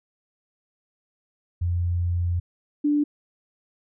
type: tone pair in turn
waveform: sine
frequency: 87.31 / 293.7 Hz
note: F2 / D4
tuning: 0 / 0 cents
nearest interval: octave + major sixth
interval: 2100 cents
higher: second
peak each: -21 / -18 dBFS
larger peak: second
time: 1.61-2.4 / 2.84-3.04 s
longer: first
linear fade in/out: 10 ms
effects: none